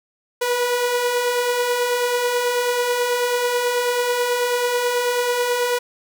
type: beating tone pair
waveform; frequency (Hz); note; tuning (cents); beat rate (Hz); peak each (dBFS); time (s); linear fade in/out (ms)
sawtooth; 480 / 489.2; B4 / B4; -49 / -16; 9.2; -24 / -15; 0.41-5.79; 10
effects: none